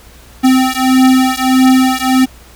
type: beating tone pair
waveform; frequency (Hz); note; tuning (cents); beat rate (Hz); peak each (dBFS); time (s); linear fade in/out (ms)
square; 258.6 / 260.2; C4 / C4; -20 / -9; 1.6; -11; 0.43-2.26; 20
effects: added 60 Hz sine -40 dBFS peak until 2.55 s + pink hiss -41 dBFS RMS until 2.55 s